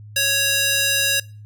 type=tone with high-pass filter; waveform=square; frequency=554 Hz; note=C#5; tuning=1 cent flat; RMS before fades=-19 dBFS; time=0.16-1.2 s; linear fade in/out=5 ms; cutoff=2300 Hz; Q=0.81; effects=noise-tail reverb RT60 0.4 s tail -24 dB re dry + added 105 Hz sine -37 dBFS peak until 1.45 s